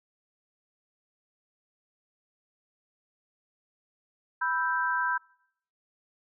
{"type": "chord", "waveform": "sine", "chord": "E minor", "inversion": "second", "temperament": "equal", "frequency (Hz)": [987.8, 1318.5, 1568], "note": ["B5", "E6", "G6"], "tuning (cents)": [0, 0, 0], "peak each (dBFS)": [-29, -34, -28], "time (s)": [4.41, 5.18], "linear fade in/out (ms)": 10, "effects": ["noise-tail reverb RT60 0.7 s tail -26 dB re dry"]}